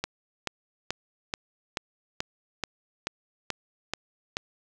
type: click train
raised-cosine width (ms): 0.2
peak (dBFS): -11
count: 11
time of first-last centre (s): 0.04-4.369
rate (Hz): 2.31
effects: none